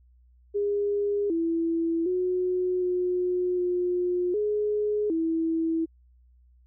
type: tone with pitch steps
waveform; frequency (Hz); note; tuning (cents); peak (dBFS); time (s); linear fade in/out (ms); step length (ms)
sine; 408.1 / 331.6 / 364.5 / 360.7 / 357.1 / 419.4 / 326.3; G#4 / E4 / F#4 / F#4 / F4 / G#4 / E4; -30 / +10 / -26 / -44 / +39 / +17 / -18; -23; 0.54-5.86; 20; 760
effects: added 61 Hz sine -55 dBFS peak until 6.66 s